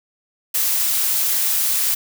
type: noise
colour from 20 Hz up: blue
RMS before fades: -19 dBFS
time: 0.54-1.95 s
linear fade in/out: 10 ms
effects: none